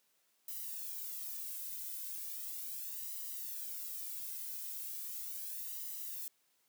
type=noise with flanger; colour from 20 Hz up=violet; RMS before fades=-43 dBFS; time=0.48-6.28 s; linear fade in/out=2 ms; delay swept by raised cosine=1 to 1.97 ms; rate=0.37 Hz; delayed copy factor=+1; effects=white hiss -75 dBFS RMS until 6.68 s + high-pass 150 Hz 12 dB/octave